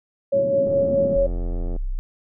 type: band-pass noise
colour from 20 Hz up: white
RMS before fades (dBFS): -30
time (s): 0.32-1.18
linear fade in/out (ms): 50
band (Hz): 120 to 300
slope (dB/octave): 24
type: tone with tremolo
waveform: sine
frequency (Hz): 554.4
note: C#5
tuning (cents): 0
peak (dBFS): -15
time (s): 0.32-1.27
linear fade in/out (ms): 10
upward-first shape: sine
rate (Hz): 4.8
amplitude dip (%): 40
type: click train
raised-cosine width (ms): 2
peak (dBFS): -21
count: 96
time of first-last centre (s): 0.67-1.763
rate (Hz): 86.9
type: exponential sweep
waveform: sine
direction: down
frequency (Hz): 42.73 to 30.87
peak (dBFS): -22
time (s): 1.16-1.99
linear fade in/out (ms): 0
effects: none